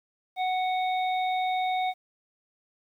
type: harmonic tone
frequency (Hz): 741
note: F#5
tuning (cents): +2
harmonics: 1 / 3 / 5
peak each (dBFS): -25 / -35 / -38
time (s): 0.36-1.94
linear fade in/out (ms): 50
effects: 10-bit